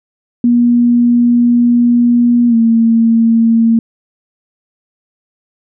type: tone with pitch glide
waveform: sine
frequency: 239.8 to 228.2 Hz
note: A#3 to A#3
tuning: +49 to -37 cents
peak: -6 dBFS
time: 0.44-3.79 s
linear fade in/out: 2 ms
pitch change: -86 cents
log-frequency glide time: 2.48-2.55 s
effects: none